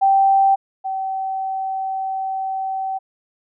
sine tone pair in turn, 780 / 767.5 Hz, G5 / G5, -9 / -37 cents, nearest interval unison, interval 28 cents, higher first, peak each -11 / -21 dBFS, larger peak first, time 0.01-0.56 / 0.84-2.99 s, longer second, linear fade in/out 20 ms, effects none

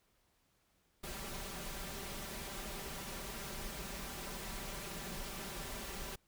pink noise with comb filter, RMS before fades -44 dBFS, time 1.03-6.16 s, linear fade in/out 10 ms, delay 5.1 ms, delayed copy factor +0.6, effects pink hiss -75 dBFS RMS until 6.27 s

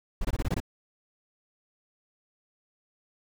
brown noise bursts, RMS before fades -27 dBFS, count 7, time 0.21-0.602 s, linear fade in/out 5 ms, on 38 ms, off 21 ms, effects none

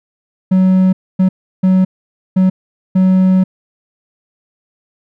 triangle tone bursts at uneven times, 186.9 Hz, F#3, 18 cents sharp, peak -5 dBFS, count 5, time 0.51-0.93 / 1.19-1.29 / 1.63-1.85 / 2.36-2.5 / 2.95-3.44 s, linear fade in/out 10 ms, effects none

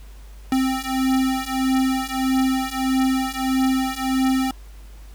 square beating tone pair, 261.6 / 263.2 Hz, C4 / C4, 0 / +10 cents, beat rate 1.6 Hz, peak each -23 / -22 dBFS, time 0.52-4.51 s, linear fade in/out 2 ms, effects added 50 Hz sine -38 dBFS peak until 5.14 s + pink hiss -52 dBFS RMS until 5.14 s

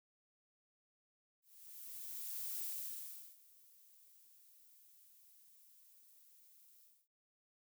violet noise with ADSR envelope, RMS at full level -42 dBFS, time 1.42-7.08 s, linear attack 1200 ms, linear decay 740 ms, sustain -23 dB, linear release 250 ms, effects none

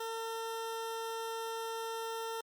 20% pulse tone, 452.7 Hz, A4, 49 cents sharp, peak -32 dBFS, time 0-2.41 s, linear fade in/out 5 ms, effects Opus 48 kbps

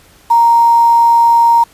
sine tone with quantisation, 932.3 Hz, A#5, in tune, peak -5 dBFS, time 0.3-1.64 s, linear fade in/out 10 ms, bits 5, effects pink hiss -45 dBFS RMS until 1.73 s + resampled to 32000 Hz

